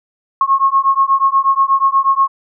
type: beating tone pair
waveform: sine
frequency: 1083 / 1091.3 Hz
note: C#6 / C#6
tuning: -41 / -27 cents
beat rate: 8.3 Hz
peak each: -13 dBFS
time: 0.41-2.28 s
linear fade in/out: 2 ms
effects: none